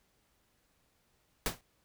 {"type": "noise with exponential decay", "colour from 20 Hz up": "pink", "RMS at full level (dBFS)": -28, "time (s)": [1.46, 1.61], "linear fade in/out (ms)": 1, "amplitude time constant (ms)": 31, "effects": ["pink hiss -73 dBFS RMS until 1.84 s"]}